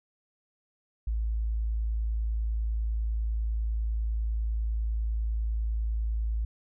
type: tone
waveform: sine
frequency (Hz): 55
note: A1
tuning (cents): 0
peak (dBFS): -26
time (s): 1.07-6.45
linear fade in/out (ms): 5
effects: none